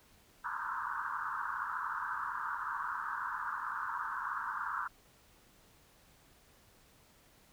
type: band-pass noise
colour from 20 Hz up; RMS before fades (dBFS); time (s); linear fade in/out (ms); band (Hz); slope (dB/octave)
pink; -38; 0.44-4.88; 10; 930 to 1600; 96
effects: pink hiss -64 dBFS RMS until 7.52 s